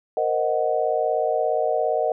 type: chord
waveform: sine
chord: C half-diminished seventh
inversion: third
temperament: equal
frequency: 466.2 / 523.3 / 622.3 / 740 Hz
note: Bb4 / C5 / Eb5 / Gb5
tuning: 0 / 0 / 0 / 0 cents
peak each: -25 / -28 / -23 / -25 dBFS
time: 0.17-2.12 s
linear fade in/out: 2 ms
effects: none